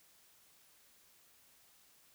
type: silence
effects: white hiss -66 dBFS RMS until 2.14 s